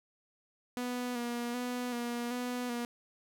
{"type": "tone with vibrato", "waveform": "sawtooth", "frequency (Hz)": 242.8, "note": "B3", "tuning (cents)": -29, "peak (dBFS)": -30, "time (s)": [0.77, 2.85], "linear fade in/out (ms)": 0, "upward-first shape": "square", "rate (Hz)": 1.3, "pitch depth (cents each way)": 28, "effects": []}